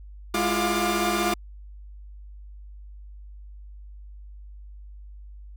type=tone cluster; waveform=sawtooth; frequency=207.9 / 337.5 / 353.6 / 712 / 1189 Hz; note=G#3 / E4 / F4 / F5 / D6; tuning=+2 / +41 / +22 / +33 / +21 cents; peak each=-25 dBFS; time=0.34-1.34 s; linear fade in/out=5 ms; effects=added 50 Hz sine -40 dBFS peak until 5.56 s